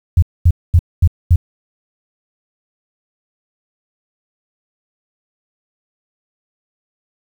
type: tone bursts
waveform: sine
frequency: 85.6 Hz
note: F2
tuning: 34 cents flat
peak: -5 dBFS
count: 5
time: 0.17-1.36 s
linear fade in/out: 5 ms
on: 54 ms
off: 230 ms
effects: 7-bit